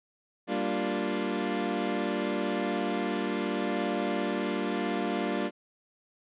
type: chord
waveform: 25% pulse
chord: G minor seventh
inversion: none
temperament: equal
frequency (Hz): 196 / 233.1 / 293.7 / 349.2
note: G3 / Bb3 / D4 / F4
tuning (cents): 0 / 0 / 0 / 0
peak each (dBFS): -30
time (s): 0.47-5.51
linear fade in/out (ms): 50
effects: resampled to 8000 Hz